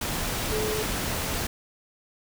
sine tone in noise, 430.1 Hz, A4, 39 cents flat, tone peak -28 dBFS, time 0.52-0.83 s, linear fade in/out 5 ms, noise pink, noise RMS -29 dBFS, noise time 0.01-1.47 s, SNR -2 dB, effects none

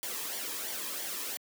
white noise with flanger, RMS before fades -37 dBFS, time 0.03-1.37 s, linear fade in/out 0 ms, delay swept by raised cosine 0.76 to 1.42 ms, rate 3 Hz, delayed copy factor -0.55, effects high-pass 200 Hz 12 dB/octave

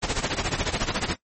pink noise with tremolo, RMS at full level -23 dBFS, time 0.02-1.16 s, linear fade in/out 20 ms, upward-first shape sine, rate 14 Hz, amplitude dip 80%, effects noise-tail reverb RT60 0.1 s tail -19 dB re dry + MP3 32 kbps

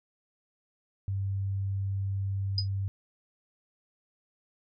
sine tone, 97.8 Hz, G2, 4 cents flat, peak -28 dBFS, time 1.08-2.88 s, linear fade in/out 0 ms
sine tone with exponential decay, 4978 Hz, D#8, in tune, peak -23 dBFS, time 2.58-2.68 s, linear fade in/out 2 ms, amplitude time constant 20 ms
effects none

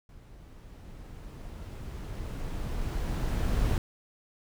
brown noise with level ramp, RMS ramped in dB -51 to -26 dBFS, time 0.09-3.78 s, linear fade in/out 2 ms, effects none

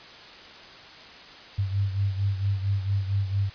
sine beating tone pair, 98 / 102.4 Hz, G2 / G#2, 0 / -24 cents, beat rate 4.4 Hz, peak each -24 / -30 dBFS, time 1.58-3.5 s, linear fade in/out 10 ms, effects white hiss -45 dBFS RMS until 3.54 s + resampled to 11025 Hz

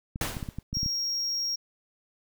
clicks, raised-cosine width 5 ms, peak -21 dBFS, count 10, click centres 0.159 / 0.216 / 0.368 / 0.428 / 0.488 / 0.586 / 0.73 / 0.77 / 0.831 / 0.861 s
pink noise with exponential decay, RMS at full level -27 dBFS, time 0.21-0.63 s, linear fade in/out 2 ms, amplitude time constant 91 ms
triangle tone, 5588 Hz, F8, in tune, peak -26 dBFS, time 0.74-1.56 s, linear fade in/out 10 ms
effects none

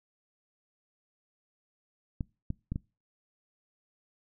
clicks, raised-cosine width 5 ms, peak -20 dBFS, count 4, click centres 2.208 / 2.504 / 2.72 / 2.759 s, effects noise-tail reverb RT60 0.3 s tail -25 dB re dry

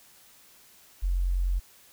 sine tone, 45 Hz, F#1, 47 cents flat, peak -23 dBFS, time 1.02-1.6 s, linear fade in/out 20 ms, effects white hiss -56 dBFS RMS until 1.92 s

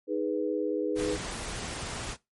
sine chord, G# minor, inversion second, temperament equal, 311.1 / 415.3 / 493.9 Hz, D#4 / G#4 / B4, 0 / 0 / 0 cents, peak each -31 dBFS, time 0.07-1.18 s, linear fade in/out 50 ms
pink noise, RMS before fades -36 dBFS, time 0.95-2.17 s, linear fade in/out 50 ms
effects noise-tail reverb RT60 0.2 s tail -20 dB re dry + MP3 48 kbps

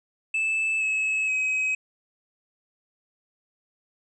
triangle tone with pitch steps, 2627 / 2582 / 2538 Hz, E7 / E7 / D#7, -7 / -37 / +34 cents, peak -21 dBFS, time 0.34-1.75 s, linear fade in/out 5 ms, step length 470 ms, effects resampled to 22050 Hz

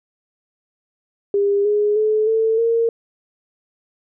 sine tone with pitch steps, 402.7 / 416.4 / 430.6 / 445.3 / 460.4 Hz, G4 / G#4 / A4 / A4 / A#4, +47 / +5 / -37 / +21 / -22 cents, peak -14 dBFS, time 1.34-2.89 s, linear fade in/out 2 ms, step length 310 ms, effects none

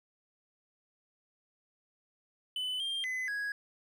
triangle tone with pitch steps, 3010 / 3191 / 2025 / 1660 Hz, F#7 / G7 / B6 / G#6, +29 / +30 / +43 / -1 cents, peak -31 dBFS, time 2.56-3.52 s, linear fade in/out 2 ms, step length 240 ms, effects none

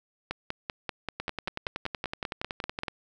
two click trains, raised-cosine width 0.3 ms, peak -16 / -15 dBFS, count 19 / 14, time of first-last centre 1.2-2.882 / 0.31-2.834 s, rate 10.7 / 5.15 Hz, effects none

